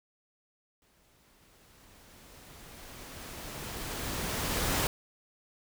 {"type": "noise with exponential growth", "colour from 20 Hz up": "pink", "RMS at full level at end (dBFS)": -28, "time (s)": [0.82, 4.87], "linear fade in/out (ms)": 1, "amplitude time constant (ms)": 880, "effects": []}